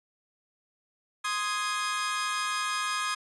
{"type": "chord", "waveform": "sawtooth", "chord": "Ab major", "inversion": "first", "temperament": "equal", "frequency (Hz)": [1046.5, 1244.5, 1661.2], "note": ["C6", "Eb6", "Ab6"], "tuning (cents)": [0, 0, 0], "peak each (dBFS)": [-31, -27, -30], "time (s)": [1.24, 3.15], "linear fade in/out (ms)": 10, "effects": ["resampled to 24000 Hz"]}